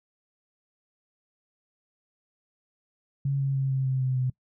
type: tone with pitch steps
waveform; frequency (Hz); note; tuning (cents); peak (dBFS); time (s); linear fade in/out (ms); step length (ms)
sine; 138.59 / 136.76 / 134.96 / 133.17 / 131.42 / 129.68 / 127.97; C#3 / C#3 / C#3 / C3 / C3 / C3 / C3; 0 / -23 / -46 / +31 / +8 / -15 / -38; -23; 3.25-4.3; 5; 150
effects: noise-tail reverb RT60 0.1 s tail -23 dB re dry